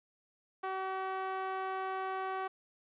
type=tone with band-pass filter; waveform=sawtooth; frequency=380 Hz; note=F#4; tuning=46 cents sharp; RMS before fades=-37 dBFS; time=0.63-2.48 s; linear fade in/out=10 ms; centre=1000 Hz; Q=1.5; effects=resampled to 8000 Hz + 11-bit